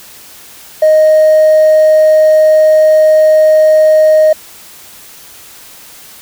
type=tone with hard clipping; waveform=triangle; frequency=622.3 Hz; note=D#5; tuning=in tune; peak=-3 dBFS; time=0.82-4.33 s; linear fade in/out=5 ms; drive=2 dB; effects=white hiss -35 dBFS RMS until 6.21 s